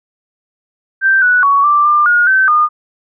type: tone with pitch steps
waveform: sine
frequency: 1565 / 1476 / 1121 / 1176 / 1194 / 1435 / 1541 / 1218 Hz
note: G6 / F#6 / C#6 / D6 / D6 / F6 / G6 / D#6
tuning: -3 / -5 / +19 / +2 / +28 / +47 / -30 / -37 cents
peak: -7 dBFS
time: 1.01-2.69 s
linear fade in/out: 50 ms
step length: 210 ms
effects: none